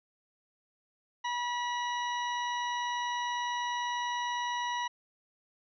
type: harmonic tone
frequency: 969 Hz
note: B5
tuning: 33 cents flat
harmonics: 1 / 2 / 3 / 4 / 6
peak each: -32 / -38 / -42 / -44 / -48 dBFS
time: 1.24-4.88 s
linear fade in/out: 10 ms
effects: none